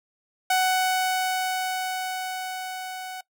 sawtooth tone with level ramp, 745 Hz, F#5, 12 cents sharp, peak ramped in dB -15 to -30 dBFS, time 0.5-3.21 s, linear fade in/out 5 ms, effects noise-tail reverb RT60 0.1 s tail -20 dB re dry

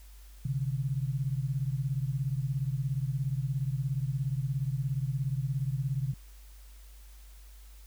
sine beating tone pair, 130.5 / 147.5 Hz, C3 / D3, -4 / +8 cents, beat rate 17 Hz, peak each -30 / -33 dBFS, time 0.45-6.14 s, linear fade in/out 5 ms, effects added 50 Hz sine -48 dBFS peak until 7.86 s + white hiss -60 dBFS RMS until 7.86 s

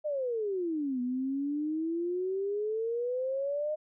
sine exponential two-way sweep, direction down then up, 618 to 244.5 to 618 Hz, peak -29 dBFS, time 0.04-3.76 s, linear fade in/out 20 ms, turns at 1.01 s, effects none

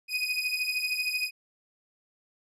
30% pulse beating tone pair, 2489 / 2502 Hz, D#7 / D#7, 0 / +9 cents, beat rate 13 Hz, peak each -28 dBFS, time 0.08-1.31 s, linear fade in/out 50 ms, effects low-pass 12000 Hz 12 dB/octave

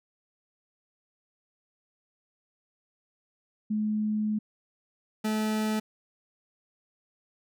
sine / 40% pulse tone pair in turn, 213.3 / 216.2 Hz, G#3 / A3, +46 / -30 cents, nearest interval unison, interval 24 cents, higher second, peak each -25 dBFS, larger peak neither, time 3.7-4.39 / 5.24-5.8 s, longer first, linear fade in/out 10 ms, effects none

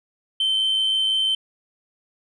sine tone with amplitude modulation, 3095 Hz, G7, 23 cents flat, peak -14 dBFS, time 0.4-1.35 s, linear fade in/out 5 ms, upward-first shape sine, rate 106 Hz, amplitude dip 45%, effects tanh soft clip ceiling -16 dBFS

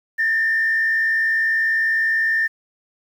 sine tone with frequency modulation, 1800 Hz, A6, 39 cents sharp, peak -15 dBFS, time 0.18-2.48 s, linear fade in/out 20 ms, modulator 60.1 Hz, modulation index 0.63, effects tanh soft clip ceiling -12 dBFS + 8-bit

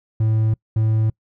triangle tone pair in turn, 110 / 110 Hz, A2 / A2, 0 / 0 cents, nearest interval unison, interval 0 cents, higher neither, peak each -13 dBFS, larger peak neither, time 0.2-0.54 / 0.76-1.1 s, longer neither, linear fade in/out 5 ms, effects noise-tail reverb RT60 0.1 s tail -26 dB re dry

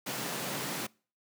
pink high-pass noise, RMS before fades -36 dBFS, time 0.06-0.87 s, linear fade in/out 10 ms, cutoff 130 Hz, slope 48 dB/octave, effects noise-tail reverb RT60 0.4 s tail -25 dB re dry

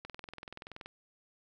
click train, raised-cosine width 0.3 ms, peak -28 dBFS, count 18, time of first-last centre 0.05-0.86 s, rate 21 Hz, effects none

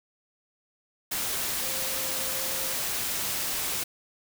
sine tone in noise, 529 Hz, C5, 19 cents sharp, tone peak -41 dBFS, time 1.62-2.74 s, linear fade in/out 10 ms, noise white, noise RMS -30 dBFS, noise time 1.11-3.84 s, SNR -14 dB, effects none

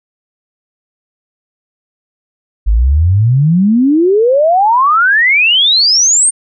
sine exponential sweep, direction up, 48.92 to 8920 Hz, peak -6 dBFS, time 2.66-6.31 s, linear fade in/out 20 ms, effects none

